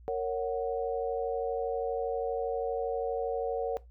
sine chord, F# major, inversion first, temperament just, 462.5 / 555 / 740 Hz, A#4 / C#5 / F#5, -14 / +2 / 0 cents, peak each -31 / -34 / -35 dBFS, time 0.08-3.77 s, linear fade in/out 0 ms, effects noise-tail reverb RT60 0.2 s tail -18 dB re dry + added 59 Hz sine -50 dBFS peak until 3.9 s

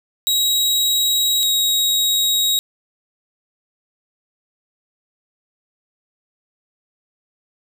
sawtooth tone pair in turn, 3830 / 3801 Hz, A#7 / A#7, +46 / +33 cents, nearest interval unison, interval 13 cents, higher first, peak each -12 dBFS, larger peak neither, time 0.27-1.43 / 1.43-2.59 s, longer neither, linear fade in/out 0 ms, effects none

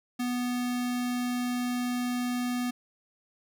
square tone with notch filter, 246.3 Hz, B3, 5 cents flat, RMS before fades -30 dBFS, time 0.19-2.71 s, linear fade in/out 10 ms, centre 530 Hz, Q 1.3, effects none

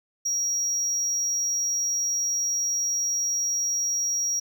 triangle tone, 5670 Hz, F8, 25 cents sharp, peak -22 dBFS, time 0.25-4.4 s, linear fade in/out 10 ms, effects none

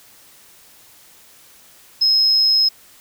sine tone, 5140 Hz, E8, 45 cents flat, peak -11 dBFS, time 2.01-2.69 s, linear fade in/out 10 ms, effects tanh soft clip ceiling -7 dBFS + white hiss -48 dBFS RMS until 3 s

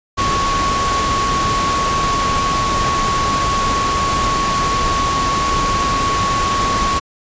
sine tone in noise, 1108.7 Hz, C#6, in tune, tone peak -16 dBFS, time 0.17-7 s, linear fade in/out 20 ms, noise pink, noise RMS -20 dBFS, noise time 0.17-7 s, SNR +1 dB, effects resampled to 16000 Hz

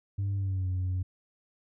sine tone with pitch glide, 99.1 to 91.93 Hz, G2 to F#2, +19 to -11 cents, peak -25 dBFS, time 0.18-1.03 s, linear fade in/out 10 ms, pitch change -130 cents, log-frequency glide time 0.35-0.68 s, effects tanh soft clip ceiling -26 dBFS

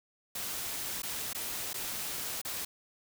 white noise with dropouts, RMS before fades -37 dBFS, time 0.35-2.65 s, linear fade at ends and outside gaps 5 ms, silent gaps 1.021-1.031 / 1.332-1.347 / 1.732-1.741 / 2.416-2.449 s, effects none

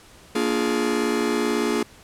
45% pulse chord, Bb dominant seventh, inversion none, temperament just, 233.1 / 291.4 / 349.6 / 419.5 Hz, Bb3 / D4 / F4 / Ab4, 0 / -13 / +2 / +17 cents, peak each -26 / -27 / -27 / -25 dBFS, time 0.35-1.83 s, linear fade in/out 5 ms, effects pink hiss -49 dBFS RMS until 2.03 s + low-pass 11000 Hz 12 dB/octave

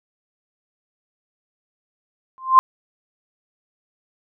sine tone with exponential growth, 1046.5 Hz, C6, in tune, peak -3 dBFS, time 2.38-2.59 s, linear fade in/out 0 ms, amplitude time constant 45 ms, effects none

